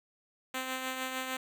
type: tone with tremolo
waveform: 5% pulse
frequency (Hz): 259.5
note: C4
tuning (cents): -14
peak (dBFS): -21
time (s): 0.54-1.37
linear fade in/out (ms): 5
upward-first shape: triangle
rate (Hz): 6.6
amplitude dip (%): 45
effects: none